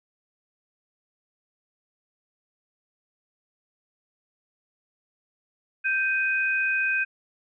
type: tone pair together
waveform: sine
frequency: 1565.2 / 2500 Hz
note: G6 / D#7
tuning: -3 / +8 cents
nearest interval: minor sixth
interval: 811 cents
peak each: -24 / -25 dBFS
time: 5.84-7.05 s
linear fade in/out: 20 ms
effects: none